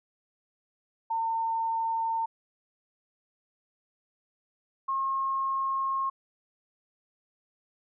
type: tone pair in turn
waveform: sine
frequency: 906 / 1077.4 Hz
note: A#5 / C#6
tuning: -50 / -50 cents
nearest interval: minor third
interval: 300 cents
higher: second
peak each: -26 dBFS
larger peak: neither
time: 1.1-2.26 / 4.88-6.1 s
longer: second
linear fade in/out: 10 ms
effects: none